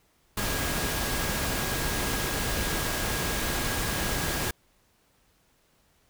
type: tone in noise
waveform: sine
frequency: 1639 Hz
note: G#6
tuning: 23 cents flat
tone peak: -38 dBFS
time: 0.37-4.51 s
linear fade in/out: 5 ms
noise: pink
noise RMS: -29 dBFS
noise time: 0.37-4.51 s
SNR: -12 dB
effects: pink hiss -66 dBFS RMS until 6.09 s